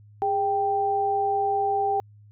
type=tone pair together; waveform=sine; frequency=409.9 / 785 Hz; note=G#4 / G5; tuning=-23 / +2 cents; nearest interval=major seventh; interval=1125 cents; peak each=-27 / -22 dBFS; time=0.22-2 s; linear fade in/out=0 ms; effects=added 104 Hz sine -48 dBFS peak until 2.31 s